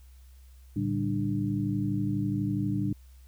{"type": "tone cluster", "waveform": "sine", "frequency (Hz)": [111.9, 143.9, 196.4, 297.6], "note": ["A2", "D3", "G3", "D4"], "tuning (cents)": [30, -35, 4, 23], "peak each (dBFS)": [-31, -34, -31, -31], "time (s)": [0.76, 2.93], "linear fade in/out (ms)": 5, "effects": ["added 64 Hz sine -49 dBFS peak until 3.27 s", "white hiss -65 dBFS RMS until 3.27 s"]}